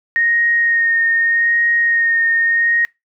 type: tone with vibrato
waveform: sine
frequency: 1856 Hz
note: A#6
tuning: 8 cents flat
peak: -12 dBFS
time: 0.16-2.85 s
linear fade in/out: 0 ms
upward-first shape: sine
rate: 0.82 Hz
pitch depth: 16 cents each way
effects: noise-tail reverb RT60 0.2 s tail -24 dB re dry